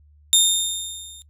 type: tone with level ramp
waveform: 20% pulse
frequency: 3646 Hz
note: A#7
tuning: 39 cents flat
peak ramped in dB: -5 to -35 dBFS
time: 0.33-1.22 s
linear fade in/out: 0 ms
effects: noise-tail reverb RT60 0.1 s tail -20 dB re dry + added 74 Hz sine -50 dBFS peak until 1.29 s